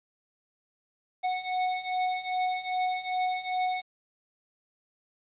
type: beating tone pair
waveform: square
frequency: 735 / 737.5 Hz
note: F#5 / F#5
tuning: -12 / -6 cents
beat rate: 2.5 Hz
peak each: -33 / -30 dBFS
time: 1.23-3.82 s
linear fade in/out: 20 ms
effects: resampled to 8000 Hz + 10-bit